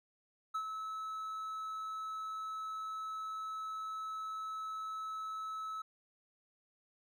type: tone with ADSR envelope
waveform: triangle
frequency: 1299 Hz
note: E6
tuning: 26 cents flat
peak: -31 dBFS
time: 0.54-5.82 s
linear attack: 13 ms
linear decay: 74 ms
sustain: -6 dB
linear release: 6 ms
effects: none